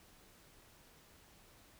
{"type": "silence", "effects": ["pink hiss -63 dBFS RMS until 1.79 s"]}